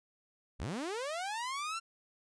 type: linear sweep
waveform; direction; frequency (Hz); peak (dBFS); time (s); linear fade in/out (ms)
sawtooth; up; 38.89 to 1379; -32; 0.59-1.8; 20
effects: resampled to 22050 Hz